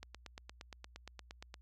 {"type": "click train", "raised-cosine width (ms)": 0.2, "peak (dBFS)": -30, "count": 14, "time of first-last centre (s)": [0.03, 1.542], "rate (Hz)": 8.6, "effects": ["added 60 Hz sine -58 dBFS peak until 1.61 s"]}